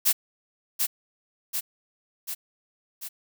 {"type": "noise with echo", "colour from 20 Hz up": "blue", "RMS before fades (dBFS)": -20, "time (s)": [0.05, 0.13], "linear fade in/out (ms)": 20, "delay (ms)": 740, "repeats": 4, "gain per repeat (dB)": -4, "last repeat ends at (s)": 3.09, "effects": []}